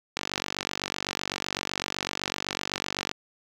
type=click train; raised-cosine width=0.2 ms; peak=-10 dBFS; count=142; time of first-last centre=0.17-3.114 s; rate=47.9 Hz; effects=high-pass 80 Hz 12 dB/octave + 7-bit